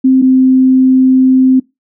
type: tone pair in turn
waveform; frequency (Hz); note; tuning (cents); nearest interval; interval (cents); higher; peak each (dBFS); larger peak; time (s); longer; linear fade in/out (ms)
sine; 261.6 / 259.9; C4 / C4; 0 / -11; unison; 11; first; -4; neither; 0.04-0.22 / 0.22-1.6; second; 10
effects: noise-tail reverb RT60 0.2 s tail -22 dB re dry